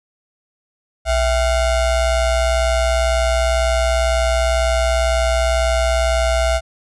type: ring-modulated tone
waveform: square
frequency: 360 Hz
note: F#4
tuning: 47 cents flat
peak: -12 dBFS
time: 1.05-6.61 s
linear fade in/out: 50 ms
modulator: 299 Hz
effects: resampled to 24000 Hz

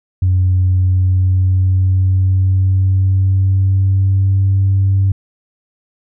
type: tone with pitch glide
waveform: sine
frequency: 92 to 97.02 Hz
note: F#2 to G2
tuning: -9 to -17 cents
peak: -8 dBFS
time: 0.22-5.12 s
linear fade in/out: 5 ms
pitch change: +92 cents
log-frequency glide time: 0.63-4.47 s
effects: tanh soft clip ceiling -6 dBFS

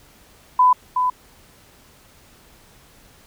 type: tone with echo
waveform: sine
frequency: 1002 Hz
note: B5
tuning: 25 cents sharp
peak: -10 dBFS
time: 0.59-0.73 s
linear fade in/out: 5 ms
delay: 370 ms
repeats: 1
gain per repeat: -6 dB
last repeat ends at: 1.1 s
effects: pink hiss -51 dBFS RMS until 3.26 s

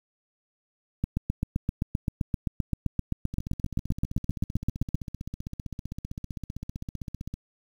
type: two click trains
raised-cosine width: 5 ms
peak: -22 / -13 dBFS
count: 63 / 31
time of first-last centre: 3.34-7.34 / 1.04-4.946 s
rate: 15.5 / 7.68 Hz
effects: 8-bit

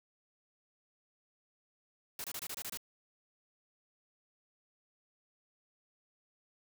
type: noise bursts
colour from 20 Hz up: white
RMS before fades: -41 dBFS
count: 8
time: 2.19-2.773 s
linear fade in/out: 2 ms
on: 51 ms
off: 25 ms
effects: none

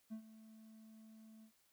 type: tone with ADSR envelope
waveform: triangle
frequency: 220 Hz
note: A3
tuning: in tune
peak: -40 dBFS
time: 0.1-1.52 s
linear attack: 27 ms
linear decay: 86 ms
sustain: -15 dB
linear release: 86 ms
effects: white hiss -75 dBFS RMS until 1.72 s

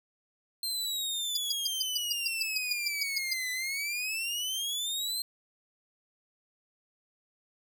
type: exponential two-way sweep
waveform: sawtooth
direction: down then up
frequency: 4180 to 1993 to 4180 Hz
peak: -28 dBFS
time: 0.63-5.22 s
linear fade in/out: 2 ms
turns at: 3.51 s
type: tone bursts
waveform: square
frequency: 4857 Hz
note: D#8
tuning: 43 cents flat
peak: -27 dBFS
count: 14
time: 1.35-3.334 s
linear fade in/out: 5 ms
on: 21 ms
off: 130 ms
effects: none

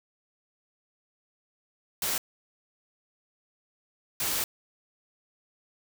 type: noise bursts at uneven times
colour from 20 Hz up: white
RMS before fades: -29 dBFS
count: 2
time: 2.02-2.18 / 4.2-4.44 s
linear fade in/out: 2 ms
effects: none

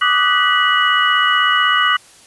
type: tone cluster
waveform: sine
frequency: 1167 / 1243 / 1489 / 1955 / 2927 Hz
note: D6 / D#6 / F#6 / B6 / F#7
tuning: -11 / -2 / +11 / -18 / -19 cents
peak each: -18 dBFS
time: 0.01-1.97 s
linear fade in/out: 10 ms
effects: white hiss -45 dBFS RMS until 2.26 s + resampled to 24000 Hz

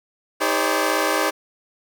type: tone cluster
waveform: 15% pulse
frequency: 316 / 402 / 520 / 574 Hz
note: D#4 / G4 / C5 / D5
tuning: +27 / +44 / -11 / -40 cents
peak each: -18 dBFS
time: 0.4-1.31 s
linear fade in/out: 20 ms
effects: none

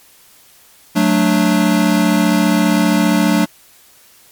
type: chord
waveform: square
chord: D major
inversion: first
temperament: equal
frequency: 185 / 220 / 293.7 Hz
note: F#3 / A3 / D4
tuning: 0 / 0 / 0 cents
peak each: -16 dBFS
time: 0.95-3.46 s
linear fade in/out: 20 ms
effects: white hiss -47 dBFS RMS until 4.31 s + MP3 96 kbps

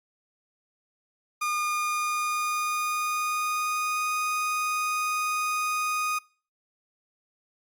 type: tone with pitch glide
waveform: 30% pulse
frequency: 1216 to 1240.1 Hz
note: D#6 to D#6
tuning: -40 to -6 cents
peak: -23 dBFS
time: 1.41-6.19 s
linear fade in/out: 10 ms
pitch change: +34 cents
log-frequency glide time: 1.72-4.13 s
effects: noise-tail reverb RT60 0.4 s tail -23 dB re dry + Opus 48 kbps

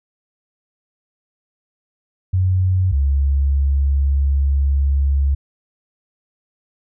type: tone pair in turn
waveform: sine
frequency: 92.5 / 69.35 Hz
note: F#2 / C#2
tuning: 0 / +1 cents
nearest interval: perfect fourth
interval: 499 cents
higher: first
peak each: -13 dBFS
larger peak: neither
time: 2.33-2.92 / 2.92-5.35 s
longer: second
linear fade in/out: 10 ms
effects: none

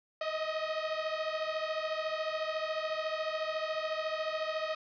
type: beating tone pair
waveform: sawtooth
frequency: 622.3 / 636.3 Hz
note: D#5 / D#5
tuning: 0 / +39 cents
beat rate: 14 Hz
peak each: -31 / -32 dBFS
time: 0.21-4.75 s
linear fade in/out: 5 ms
effects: resampled to 11025 Hz + 9-bit

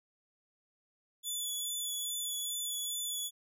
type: tone with vibrato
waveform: 15% pulse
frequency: 3445 Hz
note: A7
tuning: 37 cents flat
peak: -28 dBFS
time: 1.23-3.31 s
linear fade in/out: 50 ms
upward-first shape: sine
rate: 2.4 Hz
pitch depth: 21 cents each way
effects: none

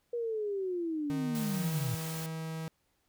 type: linear sweep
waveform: sine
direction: down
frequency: 482.1 to 112.2 Hz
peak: -31 dBFS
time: 0.13-1.95 s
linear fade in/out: 5 ms
type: tone with pitch glide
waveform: 45% pulse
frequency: 154.2 to 160.75 Hz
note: D#3 to E3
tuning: -15 to -43 cents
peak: -36 dBFS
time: 1.1-2.68 s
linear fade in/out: 0 ms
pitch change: +72 cents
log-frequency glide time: 1.5-1.73 s
type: noise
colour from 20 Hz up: white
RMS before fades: -43 dBFS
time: 1.35-2.26 s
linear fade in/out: 0 ms
effects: pink hiss -75 dBFS RMS until 3.08 s

